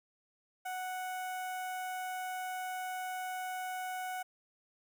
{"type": "tone with notch filter", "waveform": "sawtooth", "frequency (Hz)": 740, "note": "F#5", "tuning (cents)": 0, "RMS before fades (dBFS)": -39, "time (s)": [0.65, 4.23], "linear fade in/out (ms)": 10, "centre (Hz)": 4300, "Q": 0.9, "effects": []}